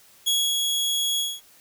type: tone with ADSR envelope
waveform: sawtooth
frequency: 3336 Hz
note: G#7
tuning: 7 cents sharp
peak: -16 dBFS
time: 0.26-1.41 s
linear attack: 17 ms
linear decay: 260 ms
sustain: -3 dB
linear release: 220 ms
effects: white hiss -54 dBFS RMS until 1.6 s

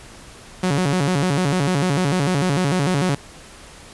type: tone with vibrato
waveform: sawtooth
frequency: 160.8 Hz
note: E3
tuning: 43 cents flat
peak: -13 dBFS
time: 0.63-3.15 s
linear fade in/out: 5 ms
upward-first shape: square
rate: 6.7 Hz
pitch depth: 230 cents each way
effects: pink hiss -42 dBFS RMS until 3.93 s + resampled to 24000 Hz

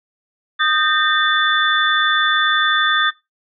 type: tone cluster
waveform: sine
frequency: 1235 / 1566 / 1819 / 3508 Hz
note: D#6 / G6 / A#6 / A7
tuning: -13 / -2 / -43 / -6 cents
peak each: -19 dBFS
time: 0.59-3.11 s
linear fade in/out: 20 ms
effects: noise-tail reverb RT60 0.2 s tail -18 dB re dry

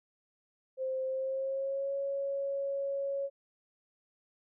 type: tone with pitch glide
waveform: sine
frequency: 523.3 to 554.1 Hz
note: C5 to C#5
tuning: 0 to -1 cents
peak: -31 dBFS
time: 0.77-3.3 s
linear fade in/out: 50 ms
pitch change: +99 cents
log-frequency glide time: 1.06-1.94 s
effects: none

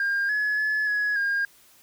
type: tone with pitch steps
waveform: sine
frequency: 1607 / 1698 / 1714 / 1680 / 1617 Hz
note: G6 / G#6 / A6 / G#6 / G#6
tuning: +43 / +38 / -46 / +19 / -47 cents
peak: -20 dBFS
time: 0-1.45 s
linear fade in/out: 2 ms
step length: 290 ms
effects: tanh soft clip ceiling -20 dBFS + white hiss -56 dBFS RMS until 1.82 s

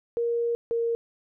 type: tone pair in turn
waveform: sine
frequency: 469.6 / 464.5 Hz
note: A#4 / A#4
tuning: +13 / -6 cents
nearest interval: unison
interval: 19 cents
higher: first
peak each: -23 dBFS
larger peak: neither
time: 0.17-0.55 / 0.71-0.95 s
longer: first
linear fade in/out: 0 ms
effects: none

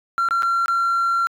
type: tone with dropouts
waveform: triangle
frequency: 1369 Hz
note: F6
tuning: 35 cents flat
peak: -14 dBFS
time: 0.18-1.27 s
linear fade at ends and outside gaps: 0 ms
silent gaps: 0.287-0.309 / 0.423-0.431 / 0.659-0.682 s
effects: tanh soft clip ceiling -12 dBFS

